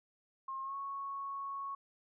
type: tone with pitch glide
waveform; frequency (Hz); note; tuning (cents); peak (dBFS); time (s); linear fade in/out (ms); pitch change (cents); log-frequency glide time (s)
sine; 1070 to 1105.2; C6 to C#6; +38 to -6; -38; 0.48-1.75; 5; +56; 0.63-0.75
effects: none